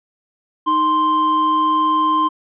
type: tone pair together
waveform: triangle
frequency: 311.1 / 1046.5 Hz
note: D#4 / C6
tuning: 0 / 0 cents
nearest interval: octave + major sixth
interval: 2100 cents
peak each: -20 / -12 dBFS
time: 0.66-2.29 s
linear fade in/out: 20 ms
effects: resampled to 8000 Hz